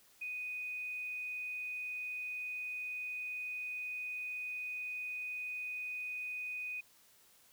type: tone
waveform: sine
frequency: 2489 Hz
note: D#7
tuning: in tune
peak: -38 dBFS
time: 0.21-6.81 s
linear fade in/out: 10 ms
effects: white hiss -65 dBFS RMS until 7.52 s